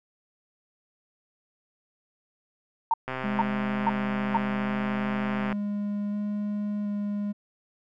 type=tone bursts; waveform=sine; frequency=913 Hz; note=A#5; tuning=36 cents flat; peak=-19 dBFS; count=4; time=2.91-4.372 s; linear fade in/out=2 ms; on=28 ms; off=450 ms
type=click train; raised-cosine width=0.5 ms; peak=-17 dBFS; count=319; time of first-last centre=3.08-5.526 s; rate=130 Hz
type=tone with vibrato; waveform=triangle; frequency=206.1 Hz; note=G#3; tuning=13 cents flat; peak=-25 dBFS; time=3.23-7.33 s; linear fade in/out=20 ms; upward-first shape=square; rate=0.69 Hz; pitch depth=8 cents each way
effects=none